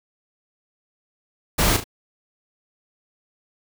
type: noise with echo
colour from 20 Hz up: pink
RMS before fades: -19 dBFS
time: 1.58-1.77 s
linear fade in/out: 10 ms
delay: 36 ms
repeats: 2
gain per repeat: -8 dB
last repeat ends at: 1.842 s
effects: none